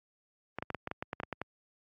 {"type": "clicks", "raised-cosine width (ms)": 0.5, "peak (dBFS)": -20, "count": 12, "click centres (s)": [0.586, 0.625, 0.703, 0.747, 0.874, 0.914, 1.025, 1.131, 1.201, 1.234, 1.327, 1.416], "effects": ["high-pass 80 Hz 12 dB/octave", "AAC 32 kbps"]}